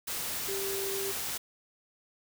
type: tone in noise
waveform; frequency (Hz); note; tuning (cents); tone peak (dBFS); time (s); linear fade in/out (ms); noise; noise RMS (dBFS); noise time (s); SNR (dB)
sine; 392; G4; 0; -34; 0.48-1.12; 10; white; -35; 0.07-1.38; -2
effects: none